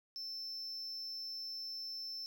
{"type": "tone", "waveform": "triangle", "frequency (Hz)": 5320, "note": "E8", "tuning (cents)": 15, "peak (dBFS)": -40, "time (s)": [0.16, 2.26], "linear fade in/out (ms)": 0, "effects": []}